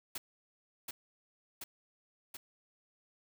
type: noise with echo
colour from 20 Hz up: white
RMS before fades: -40 dBFS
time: 0.15-0.18 s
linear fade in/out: 5 ms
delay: 730 ms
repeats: 3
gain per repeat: -2 dB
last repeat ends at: 2.37 s
effects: none